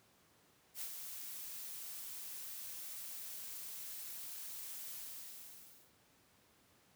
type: noise with ADSR envelope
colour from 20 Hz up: blue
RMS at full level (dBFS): -42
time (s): 0.74-5.93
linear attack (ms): 74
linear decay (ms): 73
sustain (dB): -5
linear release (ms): 980
effects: pink hiss -69 dBFS RMS until 6.95 s + high-pass 100 Hz 12 dB/octave